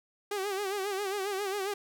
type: tone with vibrato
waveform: sawtooth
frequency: 396.1 Hz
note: G4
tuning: 18 cents sharp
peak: -27 dBFS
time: 0.31-1.74 s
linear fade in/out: 5 ms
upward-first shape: sine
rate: 7.4 Hz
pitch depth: 90 cents each way
effects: none